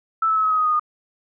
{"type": "tone with pitch steps", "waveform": "sine", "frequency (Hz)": [1318.5, 1304.9, 1291.4, 1278, 1264.8, 1251.7, 1238.8, 1225.9], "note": ["E6", "E6", "E6", "D#6", "D#6", "D#6", "D#6", "D#6"], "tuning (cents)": [0, -18, -36, 46, 28, 10, -8, -26], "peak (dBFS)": -16, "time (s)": [0.22, 0.796], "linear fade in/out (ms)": 5, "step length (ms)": 72, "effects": []}